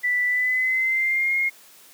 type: tone with pitch glide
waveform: sine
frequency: 1975.5 to 2142 Hz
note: B6 to C7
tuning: 0 to +40 cents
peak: -19 dBFS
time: 0.03-1.5 s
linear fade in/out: 20 ms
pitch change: +140 cents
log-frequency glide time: 0.27-1.35 s
effects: white hiss -50 dBFS RMS until 1.93 s + high-pass 200 Hz 12 dB/octave